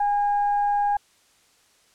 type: tone with frequency modulation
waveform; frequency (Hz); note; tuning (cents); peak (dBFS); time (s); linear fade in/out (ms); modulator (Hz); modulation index
sine; 818; G#5; -26; -19; 0-0.97; 5; 809; 0.24
effects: white hiss -60 dBFS RMS until 1.94 s + low-pass 9000 Hz 12 dB/octave